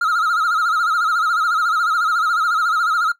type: tone with vibrato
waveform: triangle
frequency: 1337 Hz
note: E6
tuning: 24 cents sharp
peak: -13 dBFS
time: 0.01-3.12 s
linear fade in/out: 5 ms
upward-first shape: sine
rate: 14 Hz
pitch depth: 110 cents each way
effects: noise-tail reverb RT60 0.1 s tail -17 dB re dry